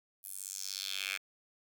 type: tone with high-pass filter sweep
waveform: 10% pulse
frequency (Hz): 96.6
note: G2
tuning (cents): -25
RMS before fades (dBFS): -40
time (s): 0.23-1.18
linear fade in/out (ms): 20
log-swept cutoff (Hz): 12000 to 2100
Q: 2.6
effects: none